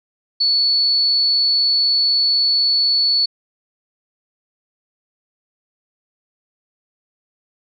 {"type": "tone", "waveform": "sine", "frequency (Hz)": 4432, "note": "C#8", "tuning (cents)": -1, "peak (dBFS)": -13, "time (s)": [0.4, 3.26], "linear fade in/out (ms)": 10, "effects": []}